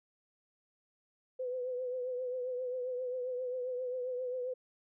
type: tone with vibrato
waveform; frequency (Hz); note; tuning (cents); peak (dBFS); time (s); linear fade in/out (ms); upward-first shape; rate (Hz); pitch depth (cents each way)
sine; 503; B4; +32; -34; 1.39-4.54; 10; triangle; 7.5; 55
effects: none